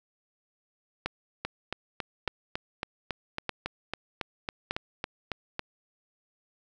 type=two click trains; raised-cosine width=0.3 ms; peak=-13 / -15 dBFS; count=4 / 16; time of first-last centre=1.06-4.71 / 1.45-5.594 s; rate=0.822 / 3.62 Hz; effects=none